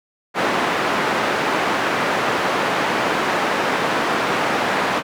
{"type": "band-pass noise", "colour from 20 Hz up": "white", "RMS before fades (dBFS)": -20, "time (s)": [0.34, 5.03], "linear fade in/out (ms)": 50, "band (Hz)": [200, 1500], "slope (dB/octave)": 12, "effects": []}